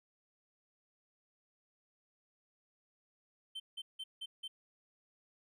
triangle tone bursts, 3100 Hz, G7, 20 cents flat, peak -39 dBFS, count 5, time 3.55-4.48 s, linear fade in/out 10 ms, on 50 ms, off 170 ms, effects none

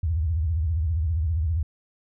sine tone with vibrato, 80.1 Hz, E2, 49 cents flat, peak -21 dBFS, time 0.03-1.63 s, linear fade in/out 5 ms, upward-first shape sine, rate 15 Hz, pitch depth 200 cents each way, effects none

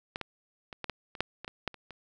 clicks, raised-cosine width 0.3 ms, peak -18 / -19 / -25 / -19 / -17 / -28 / -10 / -24 / -21 / -14 / -30 / -28 dBFS, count 12, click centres 0.159 / 0.213 / 0.728 / 0.843 / 0.897 / 1.152 / 1.206 / 1.446 / 1.479 / 1.677 / 1.743 / 1.907 s, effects none

